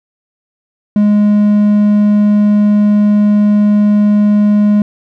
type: tone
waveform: triangle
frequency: 207.8 Hz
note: G#3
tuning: 1 cent sharp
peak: -4 dBFS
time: 0.96-4.82 s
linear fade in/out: 2 ms
effects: none